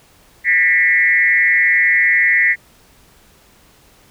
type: tone with frequency modulation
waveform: sine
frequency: 1975.5 Hz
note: B6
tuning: in tune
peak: -10 dBFS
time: 0.44-2.56 s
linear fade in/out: 50 ms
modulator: 165 Hz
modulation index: 1.1
effects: pink hiss -50 dBFS RMS until 4.1 s